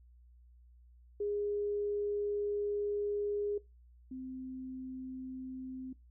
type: tone pair in turn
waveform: sine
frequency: 411.1 / 259 Hz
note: G#4 / C4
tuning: -18 / -17 cents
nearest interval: minor sixth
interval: 799 cents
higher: first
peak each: -32 / -40 dBFS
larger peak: first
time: 1.2-3.58 / 4.11-5.93 s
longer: first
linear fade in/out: 5 ms
effects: noise-tail reverb RT60 0.2 s tail -20 dB re dry + added 60 Hz sine -57 dBFS peak until 6.1 s